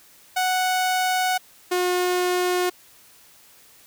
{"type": "tone pair in turn", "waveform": "sawtooth", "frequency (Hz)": [740, 360.3], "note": ["F#5", "F#4"], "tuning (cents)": [0, -46], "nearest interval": "octave", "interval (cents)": 1246, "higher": "first", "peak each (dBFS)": -16, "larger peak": "neither", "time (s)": [[0.36, 1.38], [1.71, 2.7]], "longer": "first", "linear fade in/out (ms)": 10, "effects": ["white hiss -52 dBFS RMS until 3.86 s"]}